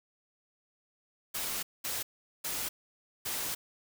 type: noise bursts at uneven times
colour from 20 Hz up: white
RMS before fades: -35 dBFS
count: 4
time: 1.34-1.63 / 1.84-2.03 / 2.44-2.69 / 3.25-3.55 s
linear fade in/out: 10 ms
effects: none